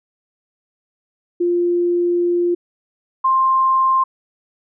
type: tone pair in turn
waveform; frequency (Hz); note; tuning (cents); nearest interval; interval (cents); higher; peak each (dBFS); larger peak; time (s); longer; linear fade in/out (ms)
sine; 349.2 / 1053.4; F4 / C6; 0 / +11; octave + perfect fifth; 1911; second; -14 / -12; second; 1.4-2.55 / 3.24-4.04; first; 10
effects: none